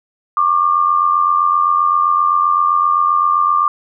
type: tone pair together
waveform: sine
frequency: 1103.3 / 1191 Hz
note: C#6 / D6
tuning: -9 / +24 cents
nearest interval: minor second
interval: 133 cents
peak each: -16 / -12 dBFS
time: 0.37-3.68 s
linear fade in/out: 2 ms
effects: none